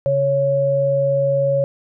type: tone pair together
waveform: sine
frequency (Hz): 138.7 / 554.8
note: C#3 / C#5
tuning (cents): +1 / +1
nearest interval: 2 octaves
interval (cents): 2400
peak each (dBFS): -22 / -15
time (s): 0.06-1.64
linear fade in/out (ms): 0
effects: none